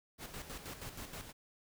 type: noise with tremolo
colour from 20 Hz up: pink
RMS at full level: -45 dBFS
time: 0.18-1.33 s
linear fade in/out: 50 ms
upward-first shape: square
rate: 6.3 Hz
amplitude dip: 55%
effects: none